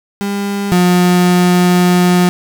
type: tone pair in turn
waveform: 35% pulse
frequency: 200.7 / 178.8 Hz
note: G3 / F3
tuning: +41 / +41 cents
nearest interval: major second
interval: 200 cents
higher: first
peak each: -14 / -6 dBFS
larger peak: second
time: 0.21-0.72 / 0.72-2.29 s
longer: second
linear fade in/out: 0 ms
effects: none